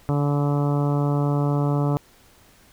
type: harmonic tone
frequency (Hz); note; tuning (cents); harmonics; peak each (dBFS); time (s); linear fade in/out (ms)
144.2; D3; -31; 1 / 2 / 3 / 4 / 5 / 6 / 7 / 8 / 9; -20 / -26 / -30 / -32 / -34 / -36 / -37 / -38 / -39; 0.09-1.97; 0
effects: pink hiss -54 dBFS RMS until 2.72 s